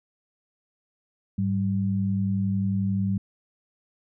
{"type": "tone pair together", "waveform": "sine", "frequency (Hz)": [102.6, 193.68], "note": ["G#2", "G3"], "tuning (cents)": [-21, -21], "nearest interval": "major seventh", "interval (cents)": 1100, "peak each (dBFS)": [-26, -24], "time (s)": [1.38, 3.18], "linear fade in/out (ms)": 5, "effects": []}